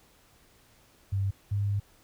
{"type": "tone pair in turn", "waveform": "sine", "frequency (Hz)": [98, 101.16], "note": ["G2", "G#2"], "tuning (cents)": [0, -45], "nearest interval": "minor second", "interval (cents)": 55, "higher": "second", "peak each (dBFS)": -25, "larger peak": "neither", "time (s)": [[1.12, 1.31], [1.51, 1.8]], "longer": "second", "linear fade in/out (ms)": 10, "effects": ["pink hiss -61 dBFS RMS until 2.03 s"]}